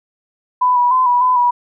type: tone with pitch steps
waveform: sine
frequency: 998 / 975 / 1022 / 976 / 1007 / 972 Hz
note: B5 / B5 / C6 / B5 / B5 / B5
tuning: +18 / -23 / -41 / -21 / +33 / -28 cents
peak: -10 dBFS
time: 0.61-1.51 s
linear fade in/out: 10 ms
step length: 150 ms
effects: none